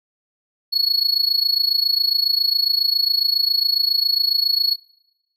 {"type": "tone with amplitude modulation", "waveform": "triangle", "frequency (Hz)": 4365, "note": "C#8", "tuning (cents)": -28, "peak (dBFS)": -11, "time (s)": [0.72, 4.76], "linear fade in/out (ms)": 20, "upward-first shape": "sine", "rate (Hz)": 27.3, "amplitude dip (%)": 85, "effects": ["noise-tail reverb RT60 1.0 s tail -26 dB re dry"]}